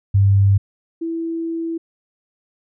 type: tone pair in turn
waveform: sine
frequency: 98.9 / 330.2 Hz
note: G2 / E4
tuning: +16 / +3 cents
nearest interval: octave + major sixth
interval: 2087 cents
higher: second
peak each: -10 / -21 dBFS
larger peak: first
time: 0.14-0.58 / 1.01-1.78 s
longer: second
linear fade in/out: 10 ms
effects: none